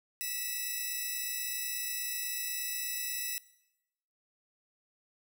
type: tone pair together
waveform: 5% pulse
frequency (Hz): 1957.2 / 2619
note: B6 / E7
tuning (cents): -16 / -12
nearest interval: perfect fourth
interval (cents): 504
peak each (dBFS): -27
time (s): 0.21-3.38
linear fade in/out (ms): 0
effects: noise-tail reverb RT60 0.9 s tail -20 dB re dry